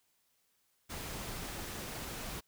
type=noise; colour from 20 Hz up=pink; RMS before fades=-42 dBFS; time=0.89-2.41 s; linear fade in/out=20 ms; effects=white hiss -75 dBFS RMS until 2.47 s